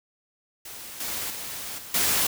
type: noise with level steps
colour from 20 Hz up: white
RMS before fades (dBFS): -40 / -31 / -35 / -41 / -23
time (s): 0.65-2.27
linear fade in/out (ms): 5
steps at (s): 1 / 1.3 / 1.78 / 1.94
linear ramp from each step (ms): 5
effects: none